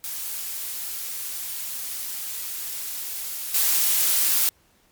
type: noise with level steps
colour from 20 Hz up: blue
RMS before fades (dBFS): -31 / -20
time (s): 0.04-4.49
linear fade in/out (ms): 0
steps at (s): 3.54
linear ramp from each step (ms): 5
effects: pink hiss -61 dBFS RMS until 4.91 s + MP3 96 kbps